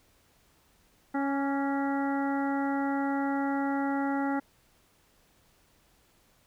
harmonic tone with a mistuned harmonic, 277.2 Hz, C#4, in tune, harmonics 1 / 2 / 3 / 4 / 5 / 6 / 7, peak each -28 / -38 / -33 / -46 / -38 / -46 / -42 dBFS, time 1.14-4.4 s, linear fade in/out 10 ms, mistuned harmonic 4, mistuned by +45 cents, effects pink hiss -65 dBFS RMS until 6.46 s

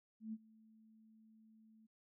sine tone with ADSR envelope, 220 Hz, A3, in tune, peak -40 dBFS, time 0.2-1.87 s, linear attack 130 ms, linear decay 43 ms, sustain -23 dB, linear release 15 ms, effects none

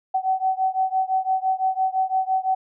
sine beating tone pair, 755 / 760.9 Hz, F#5 / F#5, +35 / +48 cents, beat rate 5.9 Hz, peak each -22 / -23 dBFS, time 0.14-2.55 s, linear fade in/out 10 ms, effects none

